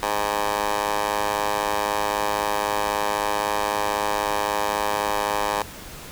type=tone with high-pass filter; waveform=15% pulse; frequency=103.83 Hz; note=G#2; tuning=in tune; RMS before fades=-24 dBFS; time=0.03-5.62 s; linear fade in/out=0 ms; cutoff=700 Hz; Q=5.8; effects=pink hiss -39 dBFS RMS until 6.11 s